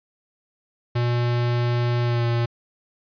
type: tone with pitch glide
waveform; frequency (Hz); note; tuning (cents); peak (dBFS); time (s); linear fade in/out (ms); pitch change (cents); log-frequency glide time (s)
square; 120.4 to 118.13; B2 to A#2; -44 to +23; -20; 0.95-2.46; 10; -33; 2.03-2.25
effects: resampled to 11025 Hz